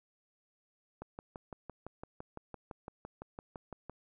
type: click train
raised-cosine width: 1 ms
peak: -29 dBFS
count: 18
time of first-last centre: 1.02-3.896 s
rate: 5.91 Hz
effects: none